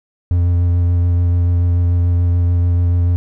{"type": "tone with vibrato", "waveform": "triangle", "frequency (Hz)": 87.31, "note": "F2", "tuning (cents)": 0, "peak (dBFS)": -9, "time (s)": [0.31, 3.16], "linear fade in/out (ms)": 0, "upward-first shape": "sine", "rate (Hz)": 6.9, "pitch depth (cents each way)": 15, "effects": []}